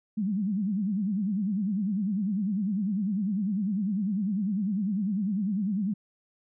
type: tone with vibrato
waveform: sine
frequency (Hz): 200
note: G3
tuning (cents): +35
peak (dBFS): -25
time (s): 0.17-5.94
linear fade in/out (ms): 10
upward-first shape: sine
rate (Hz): 10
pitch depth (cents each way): 170
effects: none

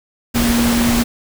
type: tone in noise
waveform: sine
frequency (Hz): 236.2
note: A#3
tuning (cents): +23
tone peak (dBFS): -14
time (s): 0.34-1.04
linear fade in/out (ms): 20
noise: pink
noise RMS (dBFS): -19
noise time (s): 0.34-1.04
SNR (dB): +2
effects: none

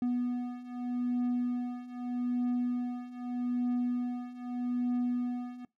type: beating tone pair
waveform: triangle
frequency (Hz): 245 / 245.81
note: B3 / B3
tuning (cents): -14 / -8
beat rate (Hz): 0.81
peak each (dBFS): -33 / -30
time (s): 0.02-5.65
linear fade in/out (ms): 2
effects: noise-tail reverb RT60 0.2 s tail -23 dB re dry

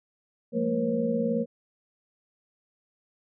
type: tone cluster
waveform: sine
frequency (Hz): 174.2 / 209.4 / 228.3 / 477.6 / 540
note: F3 / G#3 / A#3 / A#4 / C#5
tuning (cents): -4 / +15 / -36 / +42 / -45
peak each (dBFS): -34 / -36 / -27 / -29 / -31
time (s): 0.52-1.46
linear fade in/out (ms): 50
effects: none

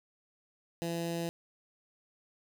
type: tone with notch filter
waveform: 15% pulse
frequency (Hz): 168.5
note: E3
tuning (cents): +38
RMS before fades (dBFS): -35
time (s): 0.82-1.29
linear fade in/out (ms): 0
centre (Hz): 1400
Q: 1.4
effects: none

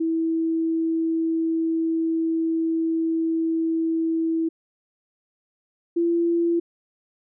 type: tone pair in turn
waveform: sine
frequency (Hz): 326.2 / 339.4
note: E4 / F4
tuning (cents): -18 / -49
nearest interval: minor second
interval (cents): 69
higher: second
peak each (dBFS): -20 / -18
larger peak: second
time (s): 0-4.49 / 5.96-6.6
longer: first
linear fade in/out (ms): 10
effects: none

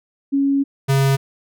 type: tone pair in turn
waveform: sine / square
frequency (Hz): 277.2 / 136.38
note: C#4 / C#3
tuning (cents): 0 / -28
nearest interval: octave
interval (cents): 1228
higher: first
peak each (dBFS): -14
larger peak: neither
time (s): 0.32-0.64 / 0.88-1.17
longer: first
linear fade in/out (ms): 20
effects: none

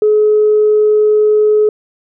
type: tone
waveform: sine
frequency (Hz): 424.9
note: G#4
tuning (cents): +40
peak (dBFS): -6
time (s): 0.02-1.69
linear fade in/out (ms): 2
effects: tanh soft clip ceiling -2 dBFS

